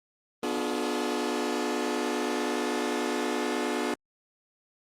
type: chord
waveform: sawtooth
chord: B diminished seventh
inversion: none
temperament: just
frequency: 246.9 / 296.3 / 355.6 / 426.7 Hz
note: B3 / D4 / F4 / Ab4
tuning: 0 / +15 / +31 / +47 cents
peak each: -29 dBFS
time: 0.43-3.94 s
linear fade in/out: 2 ms
effects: low-pass 10000 Hz 12 dB/octave + Opus 24 kbps